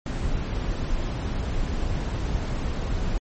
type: noise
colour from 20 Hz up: brown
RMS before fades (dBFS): -26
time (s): 0.06-3.18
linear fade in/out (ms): 2
effects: MP3 32 kbps

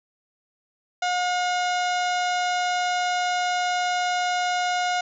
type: harmonic tone with a mistuned harmonic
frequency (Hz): 719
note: F#5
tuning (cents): -50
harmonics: 1 / 2 / 3 / 4 / 5 / 6 / 7 / 8 / 9 / 10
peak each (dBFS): -23 / -29 / -33 / -35 / -37 / -39 / -40 / -41 / -42 / -43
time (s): 1.02-5.01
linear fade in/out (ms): 5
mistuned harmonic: 6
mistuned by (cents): -97
effects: none

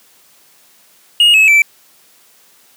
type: tone with pitch steps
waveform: triangle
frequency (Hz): 2864 / 2581 / 2326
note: F7 / E7 / D7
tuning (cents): +43 / -37 / -17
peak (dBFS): -4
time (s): 1.2-1.62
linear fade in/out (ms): 2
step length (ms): 140
effects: white hiss -49 dBFS RMS until 2.76 s + high-pass 150 Hz 12 dB/octave

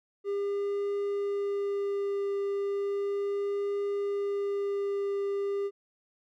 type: tone with vibrato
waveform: triangle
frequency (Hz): 401.5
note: G4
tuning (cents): +41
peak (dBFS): -26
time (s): 0.24-5.71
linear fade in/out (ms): 50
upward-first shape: triangle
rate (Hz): 0.35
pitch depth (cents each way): 11
effects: none

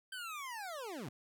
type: linear sweep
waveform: 25% pulse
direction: down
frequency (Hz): 1568 to 103.83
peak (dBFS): -38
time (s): 0.12-1.09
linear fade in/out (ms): 5
effects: none

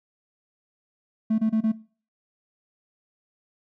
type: tone bursts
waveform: triangle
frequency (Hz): 220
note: A3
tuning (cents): 0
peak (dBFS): -16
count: 4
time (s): 1.3-1.72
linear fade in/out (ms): 10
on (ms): 84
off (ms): 28
effects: noise-tail reverb RT60 0.4 s tail -21 dB re dry + tanh soft clip ceiling -13 dBFS

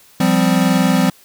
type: chord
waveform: square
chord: F suspended second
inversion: none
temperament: equal with one note detuned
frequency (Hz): 174.61 / 196 / 257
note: F3 / G3 / C4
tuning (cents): 0 / 0 / -31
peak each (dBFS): -17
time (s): 0.2-1.1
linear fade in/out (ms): 5
effects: white hiss -48 dBFS RMS until 1.24 s

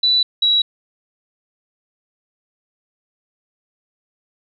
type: tone pair in turn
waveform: sine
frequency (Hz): 3967 / 3888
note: B7 / B7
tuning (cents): +7 / -28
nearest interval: unison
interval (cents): 35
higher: first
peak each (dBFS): -12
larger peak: neither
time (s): 0.03-0.23 / 0.42-0.62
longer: neither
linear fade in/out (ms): 5
effects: none

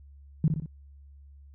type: tone with echo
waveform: sine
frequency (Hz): 155.56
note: D#3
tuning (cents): 0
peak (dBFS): -18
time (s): 0.44-0.48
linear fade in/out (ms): 2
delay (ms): 60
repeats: 3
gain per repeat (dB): -5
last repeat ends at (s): 0.66
effects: added 70 Hz sine -48 dBFS peak until 1.54 s

